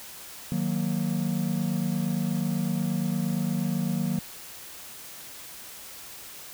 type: chord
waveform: triangle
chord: D# minor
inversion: none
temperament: equal with one note detuned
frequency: 155.56 / 183.93 / 233.1 Hz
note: D#3 / F#3 / A#3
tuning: 0 / -10 / 0 cents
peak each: -28 / -26 / -28 dBFS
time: 0.52-4.19 s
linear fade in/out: 0 ms
effects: white hiss -43 dBFS RMS until 6.53 s